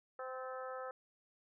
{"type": "harmonic tone with a mistuned harmonic", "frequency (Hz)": 258.8, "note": "C4", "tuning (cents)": -19, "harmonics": [2, 3, 4, 5, 6, 7], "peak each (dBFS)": [-44, -50, -53, -47, -56, -57], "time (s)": [0.19, 0.91], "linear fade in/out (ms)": 2, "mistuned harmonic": 7, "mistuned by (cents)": -54, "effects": []}